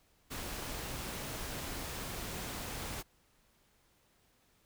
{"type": "noise", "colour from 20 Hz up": "pink", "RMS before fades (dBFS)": -41, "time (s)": [0.3, 3.03], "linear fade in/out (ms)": 20, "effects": ["pink hiss -70 dBFS RMS until 4.65 s"]}